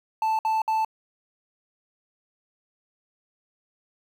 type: tone bursts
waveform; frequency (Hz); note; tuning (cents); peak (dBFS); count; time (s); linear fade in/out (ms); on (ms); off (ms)
triangle; 880; A5; 0; -19; 3; 0.22-0.848; 2; 170; 59
effects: 9-bit